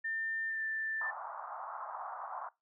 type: tone with pitch glide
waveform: sine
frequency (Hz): 1800 to 1772.1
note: A6 to A6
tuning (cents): +39 to +12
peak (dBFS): -34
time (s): 0.04-1.11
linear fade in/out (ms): 10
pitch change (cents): -27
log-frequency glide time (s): 0.46-0.64
type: band-pass noise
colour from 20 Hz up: pink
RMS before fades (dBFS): -43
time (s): 1.01-2.49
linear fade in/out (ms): 5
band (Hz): 710 to 1300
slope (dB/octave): 48
effects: noise-tail reverb RT60 0.2 s tail -20 dB re dry